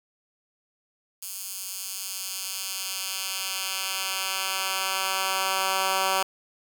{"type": "tone with high-pass filter sweep", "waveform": "10% pulse", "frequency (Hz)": 190.8, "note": "G3", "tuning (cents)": -47, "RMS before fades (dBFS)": -29, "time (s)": [1.22, 6.23], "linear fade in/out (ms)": 5, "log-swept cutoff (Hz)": [8100, 810], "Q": 0.71, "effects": []}